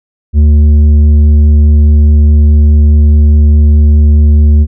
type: tone with tanh clipping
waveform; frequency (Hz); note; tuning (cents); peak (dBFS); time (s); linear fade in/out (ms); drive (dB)
sine; 74.6; D2; +28; -3; 0.33-4.67; 50; 7
effects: none